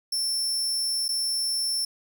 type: tone with dropouts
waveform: sawtooth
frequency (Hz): 5380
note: E8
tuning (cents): +34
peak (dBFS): -22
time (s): 0.12-1.85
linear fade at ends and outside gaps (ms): 5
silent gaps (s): 1.082-1.088
effects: none